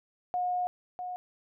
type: tone pair in turn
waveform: sine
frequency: 721 / 724.9 Hz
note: F#5 / F#5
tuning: -45 / -36 cents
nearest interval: unison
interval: 9 cents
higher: second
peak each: -27 / -34 dBFS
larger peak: first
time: 0.34-0.67 / 0.99-1.16 s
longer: first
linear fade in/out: 0 ms
effects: none